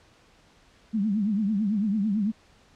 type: tone with vibrato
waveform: sine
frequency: 207.7 Hz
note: G#3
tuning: in tune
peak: -22 dBFS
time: 0.93-2.32 s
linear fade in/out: 20 ms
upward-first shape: triangle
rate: 9 Hz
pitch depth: 160 cents each way
effects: pink hiss -58 dBFS RMS until 2.75 s + low-pass 6000 Hz 12 dB/octave